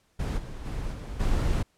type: noise with level steps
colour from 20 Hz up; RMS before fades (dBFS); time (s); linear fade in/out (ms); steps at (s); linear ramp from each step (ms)
brown; -28 / -37 / -32 / -36 / -25; 0.19-1.63; 10; 0.37 / 0.64 / 0.92 / 1.19; 20
effects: pink hiss -68 dBFS RMS until 1.77 s + low-pass 11000 Hz 12 dB/octave